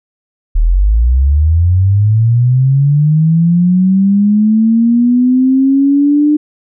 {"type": "linear sweep", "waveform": "sine", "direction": "up", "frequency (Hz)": [36.71, 301.4], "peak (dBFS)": -6, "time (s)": [0.55, 6.37], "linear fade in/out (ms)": 10, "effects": []}